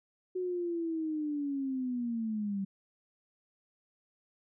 sine linear sweep, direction down, 370 to 192.2 Hz, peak -31 dBFS, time 0.35-2.65 s, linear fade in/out 10 ms, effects none

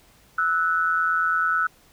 sine tone pair together, 1310.9 / 1480 Hz, E6 / F#6, -10 / 0 cents, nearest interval major second, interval 210 cents, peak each -22 dBFS, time 0.38-1.67 s, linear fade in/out 5 ms, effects pink hiss -56 dBFS RMS until 1.92 s

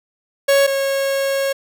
45% pulse tone pair in turn, 554.4 / 547.4 Hz, C#5 / C#5, 0 / -22 cents, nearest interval unison, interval 22 cents, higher first, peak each -11 / -17 dBFS, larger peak first, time 0.48-0.67 / 0.67-1.53 s, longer second, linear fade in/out 10 ms, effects none

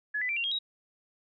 sine tone with pitch steps, 1700 / 1998.4 / 2349 / 2762 / 3246 / 3816 Hz, G#6 / B6 / D7 / F7 / G#7 / A#7, +40 / +20 / 0 / -20 / -40 / +40 cents, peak -28 dBFS, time 0.14-0.59 s, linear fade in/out 10 ms, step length 75 ms, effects none

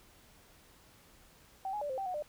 sine tone with pitch steps, 770 / 836 / 583 / 523 / 778 / 732 / 597 Hz, G5 / G#5 / D5 / C5 / G5 / F#5 / D5, -31 / +11 / -13 / -1 / -13 / -19 / +28 cents, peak -34 dBFS, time 1.65-2.224 s, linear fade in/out 2 ms, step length 82 ms, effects pink hiss -61 dBFS RMS until 2.28 s

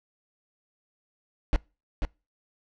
brown noise with echo, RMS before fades -20 dBFS, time 1.53-1.56 s, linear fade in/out 0 ms, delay 490 ms, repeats 1, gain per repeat -6 dB, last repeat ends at 2.05 s, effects noise-tail reverb RT60 0.3 s tail -25 dB re dry + low-pass 4000 Hz 12 dB/octave

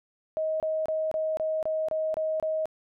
sine tone bursts, 630 Hz, D#5, 21 cents sharp, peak -25 dBFS, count 9, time 0.37-2.656 s, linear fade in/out 0 ms, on 230 ms, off 27 ms, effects none

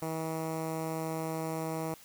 10% pulse tone with notch filter, 160.6 Hz, E3, 45 cents flat, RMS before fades -35 dBFS, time 0.02-1.94 s, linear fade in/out 2 ms, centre 3400 Hz, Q 0.54, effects white hiss -55 dBFS RMS until 2.04 s

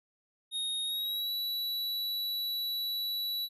square tone with pitch glide, 3729 to 3933 Hz, A#7 to B7, 0 to -8 cents, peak -32 dBFS, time 0.51-3.49 s, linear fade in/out 50 ms, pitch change +92 cents, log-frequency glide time 0.84-1.31 s, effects none

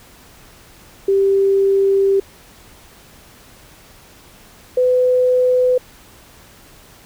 sine tone pair in turn, 392 / 503.2 Hz, G4 / B4, 0 / +32 cents, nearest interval major third, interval 432 cents, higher second, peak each -11 dBFS, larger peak neither, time 1.08-2.2 / 4.77-5.78 s, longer first, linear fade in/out 5 ms, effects pink hiss -45 dBFS RMS until 7.05 s

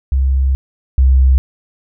sine tone pair in turn, 66.6 / 65.53 Hz, C2 / C2, +31 / +3 cents, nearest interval unison, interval 28 cents, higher first, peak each -10 / -6 dBFS, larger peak second, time 0.12-0.55 / 0.98-1.38 s, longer first, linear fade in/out 0 ms, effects none

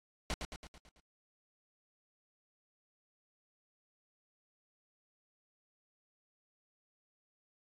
pink noise with echo, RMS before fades -35 dBFS, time 0.3-0.34 s, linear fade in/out 0 ms, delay 110 ms, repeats 6, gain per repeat -5 dB, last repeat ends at 1 s, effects low-pass 7000 Hz 12 dB/octave + AAC 64 kbps

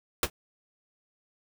pink noise with exponential decay, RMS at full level -19 dBFS, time 0.23-0.3 s, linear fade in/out 2 ms, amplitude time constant 15 ms, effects none

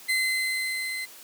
35% pulse tone with level ramp, 2055 Hz, C7, 32 cents flat, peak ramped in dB -20 to -29 dBFS, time 0.08-1.06 s, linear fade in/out 20 ms, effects white hiss -47 dBFS RMS until 1.23 s + high-pass 200 Hz 12 dB/octave

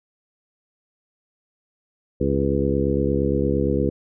harmonic tone with a mistuned harmonic, 68.7 Hz, C#2, 15 cents flat, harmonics 1 / 2 / 3 / 4 / 5 / 6 / 7, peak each -26 / -26 / -26 / -26 / -26 / -26 / -26 dBFS, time 2.2-3.9 s, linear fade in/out 10 ms, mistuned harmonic 7, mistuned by +38 cents, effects none

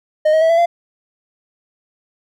triangle tone with pitch steps, 616 / 633 / 650.4 / 668.3 / 686.7 Hz, D#5 / D#5 / E5 / E5 / F5, -17 / +30 / -23 / +24 / -29 cents, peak -8 dBFS, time 0.25-0.66 s, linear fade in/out 10 ms, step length 82 ms, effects none

